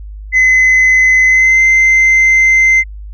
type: tone with pitch glide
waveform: sine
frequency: 2036 to 2075 Hz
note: C7 to C7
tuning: -48 to -15 cents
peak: -3 dBFS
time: 0.32-2.84 s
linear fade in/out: 50 ms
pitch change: +33 cents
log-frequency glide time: 1.27-1.61 s
effects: tanh soft clip ceiling -4 dBFS + added 51 Hz sine -25 dBFS peak until 3.13 s